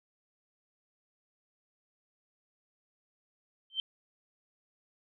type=tone with exponential growth; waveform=sine; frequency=3118 Hz; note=G7; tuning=10 cents flat; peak=-25 dBFS; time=3.7-3.8 s; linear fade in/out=1 ms; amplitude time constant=21 ms; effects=none